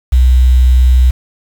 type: tone with quantisation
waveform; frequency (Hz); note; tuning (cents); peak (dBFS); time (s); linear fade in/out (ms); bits
sine; 62.9; B1; +32; -4; 0.12-1.11; 10; 5
effects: none